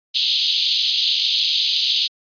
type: band-pass noise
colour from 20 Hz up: white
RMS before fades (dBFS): -19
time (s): 0.14-2.08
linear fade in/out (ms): 20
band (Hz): 3100 to 4500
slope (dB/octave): 48
effects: resampled to 11025 Hz